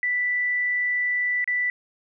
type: tone with dropouts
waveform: sine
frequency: 1975.5 Hz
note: B6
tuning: in tune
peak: -21 dBFS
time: 0.03-1.7 s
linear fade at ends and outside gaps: 1 ms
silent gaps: 1.443-1.476 s
effects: none